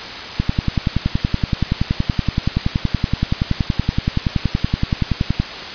click train, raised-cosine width 5 ms, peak -3 dBFS, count 54, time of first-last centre 0.4-5.4 s, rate 10.6 Hz, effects white hiss -28 dBFS RMS until 5.74 s + resampled to 11025 Hz

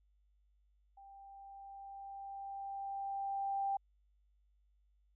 sine tone with level ramp, 789 Hz, G5, 11 cents sharp, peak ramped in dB -54 to -32 dBFS, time 0.97-3.77 s, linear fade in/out 5 ms, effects added 50 Hz sine -69 dBFS peak until 5.15 s

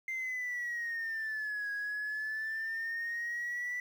sine exponential two-way sweep, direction down then up, 2093 to 1653 to 1974 Hz, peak -32 dBFS, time 0.08-3.8 s, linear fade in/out 2 ms, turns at 1.71 s, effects tanh soft clip ceiling -32 dBFS + 10-bit

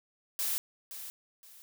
blue noise with echo, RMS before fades -32 dBFS, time 0.39-0.58 s, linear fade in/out 0 ms, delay 520 ms, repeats 2, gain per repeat -11 dB, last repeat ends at 1.62 s, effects none

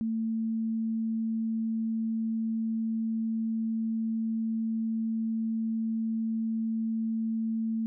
sine tone, 223.9 Hz, A3, 30 cents sharp, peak -27 dBFS, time 0.01-7.86 s, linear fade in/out 0 ms, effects none

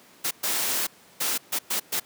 white noise bursts at uneven times, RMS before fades -26 dBFS, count 6, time 0.24-0.31 / 0.43-0.87 / 1.2-1.38 / 1.52-1.59 / 1.7-1.8 / 1.92-2 s, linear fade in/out 10 ms, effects pink hiss -53 dBFS RMS until 2.05 s + high-pass 200 Hz 12 dB/octave

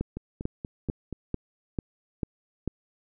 two click trains, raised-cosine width 3 ms, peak -21 / -15 dBFS, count 5 / 7, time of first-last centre 0.17-1.127 / 0.01-2.677 s, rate 4.18 / 2.25 Hz, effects none

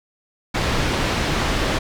pink low-pass noise, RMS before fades -21 dBFS, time 0.54-1.79 s, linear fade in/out 10 ms, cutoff 4500 Hz, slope 12 dB/octave, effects none

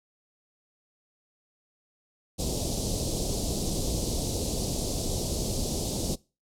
pink band-stop noise, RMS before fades -29 dBFS, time 2.38-6.16 s, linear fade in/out 20 ms, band 640 to 4200 Hz, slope 24 dB/octave, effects noise-tail reverb RT60 0.3 s tail -22 dB re dry + low-pass 10000 Hz 12 dB/octave

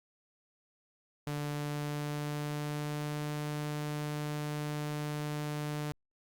sawtooth tone with pitch glide, 146.83 to 149.05 Hz, D3 to D3, 0 to +26 cents, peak -30 dBFS, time 1.27-5.92 s, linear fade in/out 0 ms, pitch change +26 cents, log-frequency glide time 1.51-3.35 s, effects Opus 48 kbps

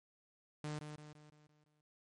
sawtooth tone with echo, 150.6 Hz, D3, 44 cents sharp, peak -36 dBFS, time 0.64-0.79 s, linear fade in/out 2 ms, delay 170 ms, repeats 6, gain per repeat -6 dB, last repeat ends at 1.81 s, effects MP3 48 kbps

